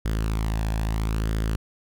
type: tone with flanger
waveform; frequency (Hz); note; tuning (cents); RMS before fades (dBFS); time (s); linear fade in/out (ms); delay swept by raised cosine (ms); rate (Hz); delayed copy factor
sawtooth; 54.3; A1; -22; -25; 0.05-1.56; 5; 0.6 to 1.19; 0.76; +0.5
effects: none